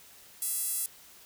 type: tone with high-pass filter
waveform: sawtooth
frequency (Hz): 670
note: E5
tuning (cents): +28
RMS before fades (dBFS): -32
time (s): 0.42-0.86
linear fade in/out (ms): 2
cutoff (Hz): 10000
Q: 2.1
effects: white hiss -54 dBFS RMS until 1.25 s